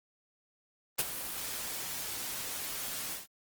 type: noise with ADSR envelope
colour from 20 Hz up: white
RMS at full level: -26 dBFS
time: 0.98-3.27 s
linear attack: 14 ms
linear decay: 31 ms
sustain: -12 dB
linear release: 150 ms
effects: Opus 24 kbps